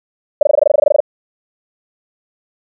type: tone bursts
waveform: sine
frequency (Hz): 587.3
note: D5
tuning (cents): 0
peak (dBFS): -4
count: 15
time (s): 0.41-1.004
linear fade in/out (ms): 5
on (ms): 20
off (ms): 21
effects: none